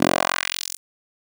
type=tone with high-pass filter sweep; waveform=10% pulse; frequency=44.29 Hz; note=F1; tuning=25 cents sharp; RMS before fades=-22 dBFS; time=0-0.77 s; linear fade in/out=10 ms; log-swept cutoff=260 to 8600 Hz; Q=1.5; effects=none